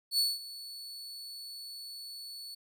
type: tone with ADSR envelope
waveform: 40% pulse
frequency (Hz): 4435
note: C#8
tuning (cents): 0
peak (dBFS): -23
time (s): 0.11-2.55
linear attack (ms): 75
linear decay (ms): 200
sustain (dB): -18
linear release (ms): 9
effects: none